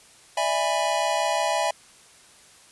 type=chord; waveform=square; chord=E dominant seventh; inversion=third; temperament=just; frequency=593.3 / 659.3 / 824.1 / 988.9 Hz; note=D5 / E5 / G#5 / B5; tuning=+18 / 0 / -14 / +2 cents; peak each=-30 / -27 / -27 / -30 dBFS; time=0.37-1.71 s; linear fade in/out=5 ms; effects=white hiss -52 dBFS RMS until 2.71 s + resampled to 24000 Hz